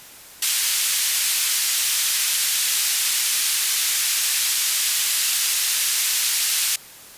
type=band-pass noise; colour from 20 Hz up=white; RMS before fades=-21 dBFS; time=0.42-6.76 s; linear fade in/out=5 ms; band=2200 to 12000 Hz; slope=12 dB/octave; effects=white hiss -43 dBFS RMS until 7.17 s + resampled to 32000 Hz